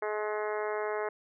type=harmonic tone; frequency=211.9 Hz; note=G#3; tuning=35 cents sharp; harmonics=2 / 3 / 4 / 5 / 6 / 7 / 8 / 9 / 10; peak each=-33 / -37 / -39 / -41 / -43 / -44 / -45 / -46 / -47 dBFS; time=0.02-1.09 s; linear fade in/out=5 ms; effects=none